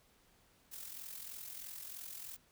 blue noise with amplitude modulation, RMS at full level -45 dBFS, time 0.71-2.37 s, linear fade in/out 20 ms, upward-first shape sine, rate 43.1 Hz, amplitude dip 60%, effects pink hiss -69 dBFS RMS until 2.51 s

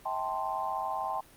sine chord, A minor seventh, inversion second, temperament equal with one note detuned, 643.5 / 784 / 880 / 1046.5 Hz, E5 / G5 / A5 / C6, -42 / 0 / 0 / 0 cents, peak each -39 / -34 / -36 / -35 dBFS, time 0.05-1.21 s, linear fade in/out 10 ms, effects pink hiss -56 dBFS RMS until 1.36 s + Opus 32 kbps

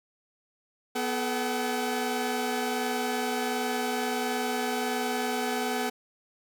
sawtooth tone cluster, 246.2 / 430 / 760 Hz, B3 / A4 / F#5, -5 / -40 / +46 cents, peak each -28 dBFS, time 0.95-5.9 s, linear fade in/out 10 ms, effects none

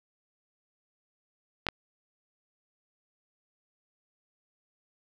clicks, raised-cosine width 0.3 ms, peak -12 dBFS, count 2, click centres 1.667 / 1.687 s, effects 8-bit

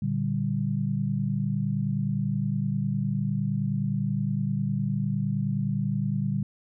sine chord, G minor, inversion first, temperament equal, 116.54 / 146.83 / 196 Hz, Bb2 / D3 / G3, 0 / 0 / 0 cents, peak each -30 / -28 / -28 dBFS, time 0.02-6.43 s, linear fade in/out 5 ms, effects none

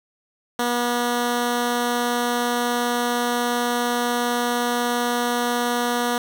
10% pulse tone, 241.4 Hz, B3, 39 cents flat, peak -12 dBFS, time 0.59-6.18 s, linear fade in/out 2 ms, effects 9-bit

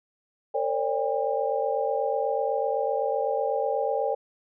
sine tone cluster, 455.6 / 535 / 583 / 803 Hz, A#4 / C5 / D5 / G5, -40 / +38 / -13 / +41 cents, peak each -29 dBFS, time 0.54-4.15 s, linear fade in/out 10 ms, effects none

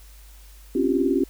sine tone cluster, 263 / 282.1 / 345.9 / 387.2 Hz, C4 / C#4 / F4 / G4, +9 / +30 / -17 / -21 cents, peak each -24 dBFS, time 0.75-1.24 s, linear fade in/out 5 ms, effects added 50 Hz sine -44 dBFS peak until 1.29 s + white hiss -53 dBFS RMS until 1.29 s

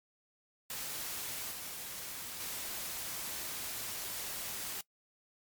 white noise with level steps, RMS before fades -40 / -43 / -40 dBFS, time 0.7-4.81 s, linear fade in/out 2 ms, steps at 1.51 / 2.4 s, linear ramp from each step 5 ms, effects noise-tail reverb RT60 0.1 s tail -22 dB re dry + MP3 96 kbps

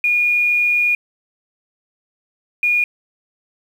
sine tone pair in turn, 2438 / 2438 Hz, D#7 / D#7, -36 / -36 cents, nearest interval unison, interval 0 cents, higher neither, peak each -13 dBFS, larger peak neither, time 0.04-0.95 / 2.63-2.84 s, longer first, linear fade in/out 2 ms, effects 7-bit

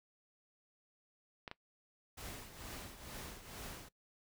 clicks, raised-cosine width 0.3 ms, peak -28 dBFS, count 2, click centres 1.478 / 1.514 s
pink noise with tremolo, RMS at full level -46 dBFS, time 2.17-3.89 s, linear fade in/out 10 ms, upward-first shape triangle, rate 2.2 Hz, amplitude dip 70%
effects noise-tail reverb RT60 0.1 s tail -20 dB re dry

